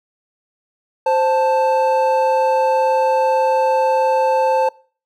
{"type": "tone pair together", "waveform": "triangle", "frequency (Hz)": [523.3, 880.9], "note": ["C5", "A5"], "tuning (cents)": [0, 2], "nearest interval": "major sixth", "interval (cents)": 902, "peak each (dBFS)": -14, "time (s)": [1.06, 4.69], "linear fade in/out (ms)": 5, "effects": ["noise-tail reverb RT60 0.4 s tail -23 dB re dry"]}